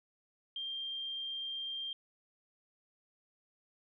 sine tone, 3184 Hz, G7, 26 cents sharp, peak -37 dBFS, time 0.56-1.93 s, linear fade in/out 2 ms, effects none

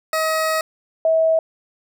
20% pulse / sine tone pair in turn, 635 / 645.7 Hz, D#5 / E5, +35 / -36 cents, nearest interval unison, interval 29 cents, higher second, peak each -13 dBFS, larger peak neither, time 0.13-0.61 / 1.05-1.39 s, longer first, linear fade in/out 2 ms, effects none

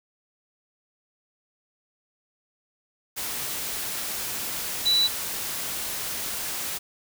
sine tone in noise, 3951 Hz, B7, in tune, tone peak -18 dBFS, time 4.85-5.08 s, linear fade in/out 20 ms, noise white, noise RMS -31 dBFS, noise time 3.16-6.79 s, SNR +10 dB, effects none

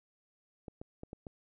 clicks, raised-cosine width 2 ms, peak -30 dBFS, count 5, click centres 0.682 / 0.815 / 1.034 / 1.131 / 1.268 s, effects none

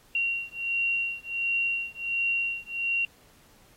sine beating tone pair, 2752 / 2753.4 Hz, F7 / F7, -26 / -25 cents, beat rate 1.4 Hz, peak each -29 dBFS, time 0.15-3.05 s, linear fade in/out 2 ms, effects pink hiss -59 dBFS RMS until 3.76 s + AAC 48 kbps

